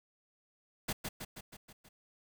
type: noise with echo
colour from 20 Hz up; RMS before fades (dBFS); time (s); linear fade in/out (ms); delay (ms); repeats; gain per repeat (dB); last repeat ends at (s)
pink; -35; 0.88-0.93; 10; 160; 6; -4; 1.89
effects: none